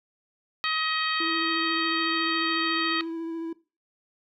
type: harmonic tone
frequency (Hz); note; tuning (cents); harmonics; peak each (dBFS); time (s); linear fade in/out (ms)
632; D#5; +27; 2 / 3 / 4 / 5 / 6 / 7; -29 / -31 / -32 / -33 / -34 / -34; 0.64-3.01; 0
type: tone with vibrato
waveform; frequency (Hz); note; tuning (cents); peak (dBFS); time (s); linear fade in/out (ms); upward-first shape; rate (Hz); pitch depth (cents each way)
triangle; 329.5; E4; -1; -28; 1.2-3.53; 5; sine; 14; 17
effects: noise-tail reverb RT60 0.3 s tail -19 dB re dry